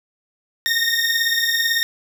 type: beating tone pair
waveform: 20% pulse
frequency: 1832 / 1850 Hz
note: A#6 / A#6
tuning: -31 / -14 cents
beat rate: 18 Hz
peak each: -15 dBFS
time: 0.66-1.83 s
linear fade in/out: 0 ms
effects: none